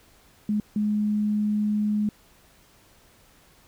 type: tone bursts at uneven times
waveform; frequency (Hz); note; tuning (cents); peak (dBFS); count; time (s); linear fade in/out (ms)
sine; 210; G#3; +19; -21; 2; 0.49-0.6 / 0.76-2.09; 2
effects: pink hiss -57 dBFS RMS until 3.67 s